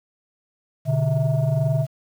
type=tone cluster; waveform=sine; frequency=123.4 / 145.5 / 649 Hz; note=B2 / D3 / E5; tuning=-1 / -16 / -27 cents; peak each=-21 / -19 / -25 dBFS; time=0.85-1.87 s; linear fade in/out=50 ms; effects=tanh soft clip ceiling -12 dBFS + 8-bit